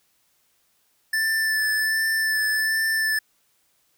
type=tone with vibrato; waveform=square; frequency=1760 Hz; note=A6; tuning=in tune; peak=-21 dBFS; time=1.13-3.19 s; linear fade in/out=5 ms; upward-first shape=sine; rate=1.3 Hz; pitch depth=17 cents each way; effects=white hiss -66 dBFS RMS until 3.97 s